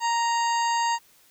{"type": "harmonic tone", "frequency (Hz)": 933, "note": "A#5", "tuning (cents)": 1, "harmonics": [1, 2, 3, 4, 5, 7, 8], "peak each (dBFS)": [-22, -32, -35, -43, -36, -37, -38], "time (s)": [0, 0.99], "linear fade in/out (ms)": 50, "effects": ["white hiss -58 dBFS RMS until 1.3 s"]}